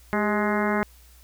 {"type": "harmonic tone with a mistuned harmonic", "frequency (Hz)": 210, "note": "G#3", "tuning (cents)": 19, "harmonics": [1, 2, 3, 4, 5, 6, 7, 8, 9, 10], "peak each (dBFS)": [-25, -28, -30, -31, -32, -33, -33, -34, -35, -35], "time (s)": [0.13, 0.83], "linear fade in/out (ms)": 0, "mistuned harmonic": 2, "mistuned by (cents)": -61, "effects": ["added 60 Hz sine -50 dBFS peak until 1.23 s", "white hiss -56 dBFS RMS until 1.23 s"]}